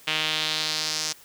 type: tone with band-pass filter sweep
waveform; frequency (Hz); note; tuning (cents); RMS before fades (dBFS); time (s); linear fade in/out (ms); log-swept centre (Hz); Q
sawtooth; 155.56; D#3; 0; -27; 0.07-1.13; 10; 2900 to 5800; 2.6
effects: white hiss -51 dBFS RMS until 1.24 s